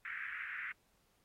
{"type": "band-pass noise", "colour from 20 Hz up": "pink", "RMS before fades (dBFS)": -43, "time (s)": [0.05, 0.72], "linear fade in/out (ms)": 2, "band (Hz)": [1500, 2200], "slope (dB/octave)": 48, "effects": ["pink hiss -75 dBFS RMS until 1.24 s", "AAC 48 kbps"]}